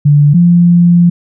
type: tone pair in turn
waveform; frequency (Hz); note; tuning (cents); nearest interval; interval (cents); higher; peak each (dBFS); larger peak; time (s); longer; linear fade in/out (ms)
sine; 145.9 / 173.51; D3 / F3; -11 / -11; minor third; 300; second; -3; neither; 0.05-0.34 / 0.34-1.1; second; 10
effects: none